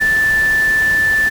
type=tone in noise; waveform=sine; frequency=1760 Hz; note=A6; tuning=in tune; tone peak=-11 dBFS; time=0-1.3 s; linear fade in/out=20 ms; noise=pink; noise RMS=-28 dBFS; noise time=0-1.3 s; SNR=+14 dB; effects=none